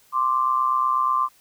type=tone pair together; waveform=sine; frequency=1046.5 / 1174.7 Hz; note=C6 / D6; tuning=0 / 0 cents; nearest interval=major second; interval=200 cents; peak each=-21 dBFS; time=0.12-1.29 s; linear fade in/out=50 ms; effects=white hiss -57 dBFS RMS until 1.4 s